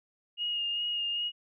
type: tone with vibrato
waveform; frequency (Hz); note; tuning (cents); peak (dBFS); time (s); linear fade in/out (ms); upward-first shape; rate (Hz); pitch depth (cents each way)
sine; 2853; F7; +36; -29; 0.37-1.32; 50; sine; 2.5; 20
effects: none